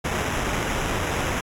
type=noise with sample-and-hold; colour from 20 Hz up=pink; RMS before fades=-26 dBFS; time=0.04-1.41 s; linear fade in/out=10 ms; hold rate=4410 Hz; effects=low-pass 12000 Hz 12 dB/octave + AAC 64 kbps